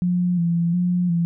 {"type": "tone with vibrato", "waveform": "sine", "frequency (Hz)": 173.9, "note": "F3", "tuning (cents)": -7, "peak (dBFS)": -17, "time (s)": [0.02, 1.25], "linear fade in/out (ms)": 0, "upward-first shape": "square", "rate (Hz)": 1.4, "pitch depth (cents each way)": 41, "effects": []}